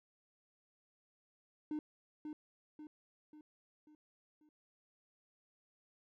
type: tone with echo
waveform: triangle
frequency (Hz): 303.4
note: D#4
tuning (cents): -44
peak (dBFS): -34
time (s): 1.71-1.79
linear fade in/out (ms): 2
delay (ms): 540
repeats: 5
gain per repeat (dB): -6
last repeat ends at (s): 4.49
effects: tanh soft clip ceiling -30 dBFS